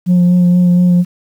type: tone with vibrato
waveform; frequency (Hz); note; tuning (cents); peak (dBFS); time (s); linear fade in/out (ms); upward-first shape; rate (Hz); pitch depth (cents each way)
sine; 177.8; F3; +31; -4; 0.06-1.05; 50; sine; 4.2; 16
effects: tanh soft clip ceiling -5 dBFS + 7-bit